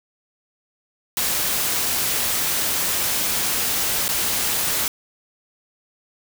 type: noise with dropouts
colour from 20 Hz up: white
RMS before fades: -22 dBFS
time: 1.17-4.88 s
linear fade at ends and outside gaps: 1 ms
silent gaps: 4.081-4.089 s
effects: none